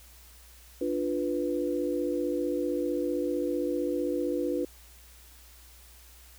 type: chord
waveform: sine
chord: B diminished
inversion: first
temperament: equal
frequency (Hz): 293.7 / 349.2 / 493.9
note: D4 / F4 / B4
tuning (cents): 0 / 0 / 0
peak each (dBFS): -31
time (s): 0.81-4.65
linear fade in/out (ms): 5
effects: added 60 Hz sine -53 dBFS peak until 6.38 s + white hiss -55 dBFS RMS until 6.38 s